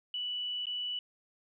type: tone with dropouts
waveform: sine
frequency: 2960 Hz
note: F#7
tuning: in tune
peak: -33 dBFS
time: 0.14-0.99 s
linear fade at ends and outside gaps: 2 ms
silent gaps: 0.656-0.668 s
effects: none